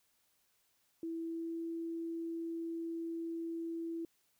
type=tone with pitch glide; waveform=sine; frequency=329.6 to 331.9 Hz; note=E4 to E4; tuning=0 to +12 cents; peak=-37 dBFS; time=1.03-4.05 s; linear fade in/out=2 ms; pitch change=+12 cents; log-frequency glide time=1.2-1.62 s; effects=white hiss -75 dBFS RMS until 4.39 s